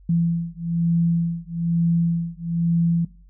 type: beating tone pair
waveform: sine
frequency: 168 / 169.1 Hz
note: E3 / E3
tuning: +33 / +44 cents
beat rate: 1.1 Hz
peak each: -22 dBFS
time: 0.09-3.05 s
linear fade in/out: 5 ms
effects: noise-tail reverb RT60 0.4 s tail -19 dB re dry + added 47 Hz sine -46 dBFS peak until 3.29 s